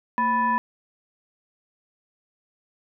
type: tone with frequency modulation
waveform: sine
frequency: 987.8 Hz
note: B5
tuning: in tune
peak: -19 dBFS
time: 0.18-0.58 s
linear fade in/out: 0 ms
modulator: 760 Hz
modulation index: 0.69
effects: none